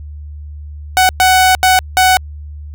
sawtooth tone bursts at uneven times, 746 Hz, F#5, 14 cents sharp, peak -3 dBFS, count 4, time 0.97-1.09 / 1.2-1.55 / 1.63-1.79 / 1.97-2.17 s, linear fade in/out 0 ms, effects added 74 Hz sine -26 dBFS peak until 2.74 s

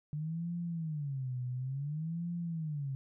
sine tone with vibrato, 146.83 Hz, D3, in tune, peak -34 dBFS, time 0.13-2.95 s, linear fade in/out 0 ms, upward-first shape sine, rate 0.57 Hz, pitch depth 280 cents each way, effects none

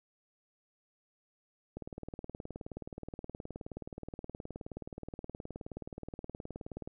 click train, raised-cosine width 2 ms, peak -28 dBFS, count 98, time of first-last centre 1.77-6.875 s, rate 19 Hz, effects none

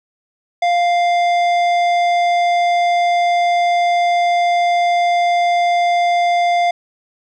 sine tone with tanh clipping, 698.5 Hz, F5, in tune, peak -14 dBFS, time 0.62-6.71 s, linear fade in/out 5 ms, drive 13 dB, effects none

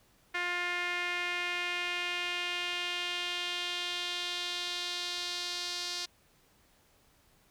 sawtooth tone with band-pass filter sweep, 353.2 Hz, F4, 20 cents sharp, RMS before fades -35 dBFS, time 0.34-6.06 s, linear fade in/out 10 ms, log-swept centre 2000 to 4600 Hz, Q 2.6, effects pink hiss -66 dBFS RMS until 7.5 s

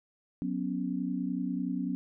sine chord, F# suspended fourth, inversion none, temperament equal with one note detuned, 183.51 / 246.9 / 277.2 Hz, F#3 / B3 / C#4, -14 / 0 / 0 cents, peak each -34 dBFS, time 0.42-1.95 s, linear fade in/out 0 ms, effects none

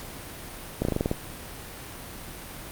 slowing click train, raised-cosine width 2 ms, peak -11 dBFS, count 8, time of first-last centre 0.82-1.114 s, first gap 31 ms, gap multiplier 1.1, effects pink hiss -40 dBFS RMS until 2.71 s + Opus 48 kbps

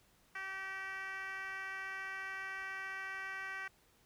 10% pulse tone with band-pass filter, 384.7 Hz, G4, 33 cents flat, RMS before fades -43 dBFS, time 0.35-3.68 s, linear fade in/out 5 ms, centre 1800 Hz, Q 2.4, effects pink hiss -69 dBFS RMS until 4.05 s

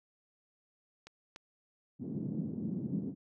clicks, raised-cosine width 0.2 ms, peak -32 / -29 dBFS, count 2, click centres 1.07 / 1.361 s
white band-pass noise, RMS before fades -37 dBFS, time 1.99-3.15 s, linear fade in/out 50 ms, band 150 to 250 Hz, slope 24 dB/octave
effects none

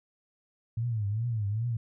sine tone with vibrato, 110 Hz, A2, in tune, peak -27 dBFS, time 0.77-1.77 s, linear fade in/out 5 ms, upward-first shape triangle, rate 2.5 Hz, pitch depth 190 cents each way, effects none

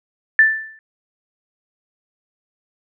sine tone with exponential decay, 1765 Hz, A6, 5 cents sharp, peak -5 dBFS, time 0.39-0.79 s, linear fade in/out 1 ms, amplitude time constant 86 ms, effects none

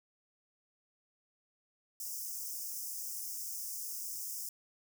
white high-pass noise, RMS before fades -41 dBFS, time 2-4.49 s, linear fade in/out 2 ms, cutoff 5100 Hz, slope 96 dB/octave, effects none

